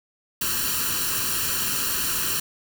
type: noise with comb filter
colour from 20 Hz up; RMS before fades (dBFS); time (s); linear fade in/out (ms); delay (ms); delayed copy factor
white; -25; 0.41-2.4; 5; 0.7; +0.8
effects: none